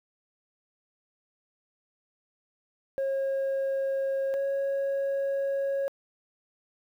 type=tone pair in turn; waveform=sine; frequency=542 / 550.8 Hz; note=C#5 / C#5; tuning=-39 / -11 cents; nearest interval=unison; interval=28 cents; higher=second; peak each=-23 dBFS; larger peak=neither; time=2.98-4.34 / 4.34-5.88 s; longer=second; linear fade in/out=0 ms; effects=tanh soft clip ceiling -25 dBFS + 10-bit